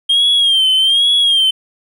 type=tone with vibrato; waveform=triangle; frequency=3205 Hz; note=G7; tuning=38 cents sharp; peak=-7 dBFS; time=0.09-1.51 s; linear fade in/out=10 ms; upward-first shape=sine; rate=1.2 Hz; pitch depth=83 cents each way; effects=tanh soft clip ceiling -3 dBFS